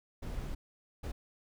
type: noise bursts at uneven times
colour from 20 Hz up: brown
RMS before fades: -38 dBFS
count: 2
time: 0.22-0.55 / 1.03-1.12 s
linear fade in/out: 10 ms
effects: none